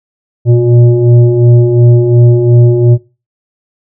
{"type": "tone with frequency modulation", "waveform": "sine", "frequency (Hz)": 120.9, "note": "B2", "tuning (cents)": -36, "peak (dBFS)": -3, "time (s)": [0.45, 2.98], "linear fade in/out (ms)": 50, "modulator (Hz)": 239, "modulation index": 1, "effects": ["noise-tail reverb RT60 0.3 s tail -19 dB re dry"]}